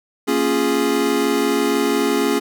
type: chord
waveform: square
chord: Bb minor seventh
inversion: none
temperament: equal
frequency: 233.1 / 277.2 / 349.2 / 415.3 Hz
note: Bb3 / Db4 / F4 / Ab4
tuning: 0 / 0 / 0 / 0 cents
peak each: -25 / -21 / -24 / -21 dBFS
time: 0.27-2.4 s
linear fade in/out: 20 ms
effects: none